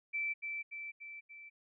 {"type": "tone with echo", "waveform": "sine", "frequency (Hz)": 2328, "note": "D7", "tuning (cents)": -16, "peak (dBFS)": -33, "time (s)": [0.13, 0.34], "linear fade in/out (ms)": 20, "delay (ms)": 290, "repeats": 4, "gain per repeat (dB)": -4, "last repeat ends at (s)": 1.5, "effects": []}